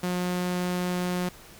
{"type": "tone", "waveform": "sawtooth", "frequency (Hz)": 179.5, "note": "F3", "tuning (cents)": 48, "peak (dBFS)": -22, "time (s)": [0.03, 1.29], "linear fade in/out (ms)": 5, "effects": ["pink hiss -49 dBFS RMS until 1.59 s"]}